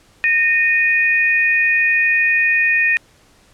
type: tone pair together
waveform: sine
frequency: 1840.1 / 2473 Hz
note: A#6 / D#7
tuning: -23 / -11 cents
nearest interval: perfect fourth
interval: 512 cents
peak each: -15 dBFS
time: 0.24-2.97 s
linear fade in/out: 0 ms
effects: pink hiss -52 dBFS RMS until 3.53 s + low-pass 10000 Hz 12 dB/octave